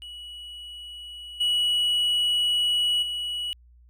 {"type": "tone with level steps", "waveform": "triangle", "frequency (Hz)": 2930, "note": "F#7", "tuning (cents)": -18, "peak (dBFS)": [-36, -19, -26], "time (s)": [0.02, 3.53], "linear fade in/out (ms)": 0, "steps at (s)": [1.4, 3.02], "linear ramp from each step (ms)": 10, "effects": ["added 60 Hz sine -51 dBFS peak until 3.89 s"]}